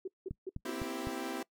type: tone bursts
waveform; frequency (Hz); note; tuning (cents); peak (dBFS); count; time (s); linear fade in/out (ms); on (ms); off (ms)
sine; 376.1; F#4; +28; -35; 4; 0.05-0.702; 5; 28; 180
type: click train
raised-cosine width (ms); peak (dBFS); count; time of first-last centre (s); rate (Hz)
5; -27; 4; 0.31-1.071; 3.94
type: chord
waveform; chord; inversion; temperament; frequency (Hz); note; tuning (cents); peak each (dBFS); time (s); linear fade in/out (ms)
sawtooth; C dominant seventh; third; equal with one note detuned; 238.8 / 261.6 / 329.6 / 392; Bb3 / C4 / E4 / G4; +42 / 0 / 0 / 0; -42 / -37 / -37 / -39; 0.65-1.43; 5
effects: noise-tail reverb RT60 0.1 s tail -22 dB re dry